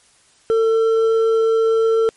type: tone with hard clipping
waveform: triangle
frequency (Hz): 449.3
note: A4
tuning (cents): +36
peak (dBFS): -14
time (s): 0.5-2.09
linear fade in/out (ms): 0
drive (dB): 8
effects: white hiss -54 dBFS RMS until 2.16 s + MP3 48 kbps